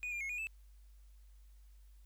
triangle tone with pitch steps, 2468 / 2398 / 2170 / 2449 / 2630 Hz, D#7 / D7 / C#7 / D#7 / E7, -15 / +36 / -37 / -28 / -5 cents, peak -36 dBFS, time 0.03-0.47 s, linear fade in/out 0 ms, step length 88 ms, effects added 50 Hz sine -56 dBFS peak until 2.05 s + white hiss -75 dBFS RMS until 2.05 s

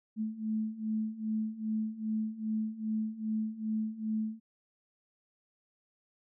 sine beating tone pair, 216.4 / 218.9 Hz, A3 / A3, -29 / -9 cents, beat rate 2.5 Hz, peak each -36 / -33 dBFS, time 0.16-4.4 s, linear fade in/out 50 ms, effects none

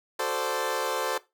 20% pulse chord, D dominant seventh, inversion first, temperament equal with one note detuned, 370 / 440 / 521.7 / 587.3 Hz, F#4 / A4 / C5 / D5, 0 / 0 / -5 / 0 cents, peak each -30 / -26 / -26 / -30 dBFS, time 0.19-1.18 s, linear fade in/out 5 ms, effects noise-tail reverb RT60 0.2 s tail -17 dB re dry

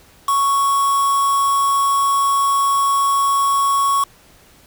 triangle tone with quantisation, 1108.7 Hz, C#6, in tune, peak -12 dBFS, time 0.28-4.04 s, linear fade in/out 5 ms, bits 4, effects pink hiss -49 dBFS RMS until 4.66 s

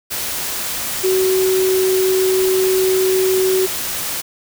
sine tone in noise, 375.8 Hz, F#4, 27 cents sharp, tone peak -13 dBFS, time 1.03-3.67 s, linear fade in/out 20 ms, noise white, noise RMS -23 dBFS, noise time 0.1-4.22 s, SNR +7 dB, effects none

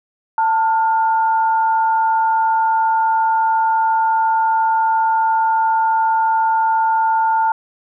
sine tone pair together, 891.4 / 1416 Hz, A5 / F6, +22 / +23 cents, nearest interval minor sixth, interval 801 cents, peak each -13 / -24 dBFS, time 0.38-7.52 s, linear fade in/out 2 ms, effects none

